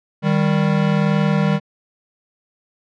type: tone pair together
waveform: square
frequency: 155.56 / 196.84 Hz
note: D#3 / G3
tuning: 0 / +7 cents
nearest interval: major third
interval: 407 cents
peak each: -18 dBFS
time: 0.22-1.6 s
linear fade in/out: 50 ms
effects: low-pass 3000 Hz 12 dB/octave